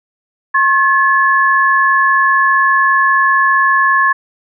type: tone pair together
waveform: sine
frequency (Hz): 1081 / 1716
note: C#6 / A6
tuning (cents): -44 / -44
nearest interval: minor sixth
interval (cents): 800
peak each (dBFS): -11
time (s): 0.54-4.13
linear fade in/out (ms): 10
effects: none